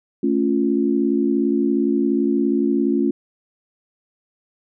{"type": "chord", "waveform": "sine", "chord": "A augmented", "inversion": "none", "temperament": "equal", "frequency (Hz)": [220, 277.2, 349.2], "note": ["A3", "C#4", "E#4"], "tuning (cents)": [0, 0, 0], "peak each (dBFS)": [-21, -19, -21], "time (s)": [0.23, 3.11], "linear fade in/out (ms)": 5, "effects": []}